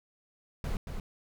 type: noise with echo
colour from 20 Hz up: brown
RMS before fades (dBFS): -32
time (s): 0.64-0.77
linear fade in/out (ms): 2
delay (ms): 230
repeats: 1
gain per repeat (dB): -5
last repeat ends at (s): 1
effects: none